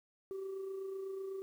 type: tone with amplitude modulation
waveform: sine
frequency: 386.1 Hz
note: G4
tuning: 26 cents flat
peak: -35 dBFS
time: 0.31-1.42 s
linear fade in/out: 0 ms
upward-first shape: sine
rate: 28 Hz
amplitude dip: 45%
effects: tanh soft clip ceiling -37 dBFS + 11-bit